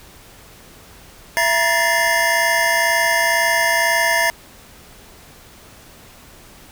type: tone cluster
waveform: square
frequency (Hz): 668 / 950 / 1730 / 1792 / 2084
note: E5 / A#5 / A6 / A6 / C7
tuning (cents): +23 / +33 / -30 / +31 / -7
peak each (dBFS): -22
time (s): 1.37-4.3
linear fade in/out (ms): 0
effects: pink hiss -44 dBFS RMS until 6.71 s